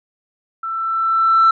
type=tone with level ramp; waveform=sine; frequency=1334 Hz; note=E6; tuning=20 cents sharp; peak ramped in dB=-22 to -6 dBFS; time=0.63-1.51 s; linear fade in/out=5 ms; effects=tanh soft clip ceiling -6 dBFS